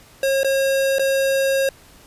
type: tone with dropouts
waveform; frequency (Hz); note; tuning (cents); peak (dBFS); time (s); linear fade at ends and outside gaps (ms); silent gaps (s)
square; 541; C#5; -42; -17; 0.23-1.69; 2; 0.433-0.445 / 0.985-0.994
effects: pink hiss -48 dBFS RMS until 2.06 s + resampled to 32000 Hz